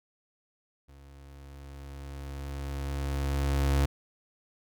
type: tone with level ramp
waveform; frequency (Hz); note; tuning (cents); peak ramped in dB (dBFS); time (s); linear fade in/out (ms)
35% pulse; 69.4; C#2; +3; -49 to -20; 0.88-3.86; 10
effects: none